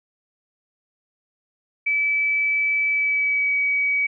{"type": "tone with pitch glide", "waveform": "sine", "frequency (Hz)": [2303, 2270], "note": ["D7", "C#7"], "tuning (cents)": [-34, 41], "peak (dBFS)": -18, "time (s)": [1.86, 4.07], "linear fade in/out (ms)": 10, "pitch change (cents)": -25, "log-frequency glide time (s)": [2.89, 3.55], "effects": []}